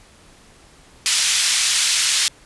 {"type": "band-pass noise", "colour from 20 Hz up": "white", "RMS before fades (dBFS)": -18, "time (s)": [1.06, 2.28], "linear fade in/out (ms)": 0, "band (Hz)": [2300, 7000], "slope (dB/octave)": 12, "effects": ["pink hiss -49 dBFS RMS until 2.45 s", "resampled to 24000 Hz"]}